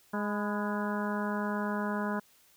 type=harmonic tone with a mistuned harmonic; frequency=207.7 Hz; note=G#3; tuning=in tune; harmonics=1 / 2 / 3 / 4 / 5 / 6 / 7 / 8; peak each=-32 / -39 / -39 / -42 / -38 / -44 / -40 / -44 dBFS; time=0.13-2.2 s; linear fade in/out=10 ms; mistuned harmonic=5; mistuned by=-49 cents; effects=white hiss -63 dBFS RMS until 2.56 s